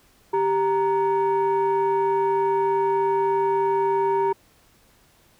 sine tone pair together, 392 / 931.6 Hz, G4 / A#5, 0 / -1 cents, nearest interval octave + minor third, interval 1499 cents, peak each -19 / -20 dBFS, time 0.33-4.33 s, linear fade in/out 10 ms, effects tanh soft clip ceiling -15 dBFS + pink hiss -58 dBFS RMS until 5.39 s

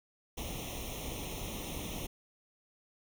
pink noise with comb filter, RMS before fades -40 dBFS, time 0.37-2.07 s, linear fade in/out 10 ms, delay 0.32 ms, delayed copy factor +0.9, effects none

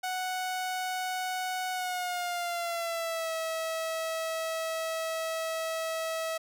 sawtooth tone with pitch glide, 740 to 647.9 Hz, F#5 to E5, 0 to -30 cents, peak -27 dBFS, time 0.03-6.38 s, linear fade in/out 10 ms, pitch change -230 cents, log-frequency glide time 1.72-3.33 s, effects none

